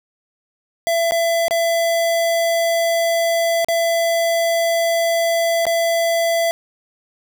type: tone with dropouts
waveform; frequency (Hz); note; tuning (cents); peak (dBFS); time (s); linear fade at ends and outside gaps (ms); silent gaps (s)
square; 670; E5; +28; -16; 0.87-6.51; 0; 1.11-1.12 / 1.482-1.509 / 3.646-3.685 / 5.654-5.667
effects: none